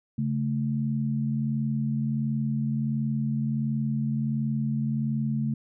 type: tone pair together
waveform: sine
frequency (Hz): 138.59 / 220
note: C#3 / A3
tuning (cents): 0 / 0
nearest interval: minor sixth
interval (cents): 800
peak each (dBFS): -27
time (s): 0.18-5.54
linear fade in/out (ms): 5
effects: none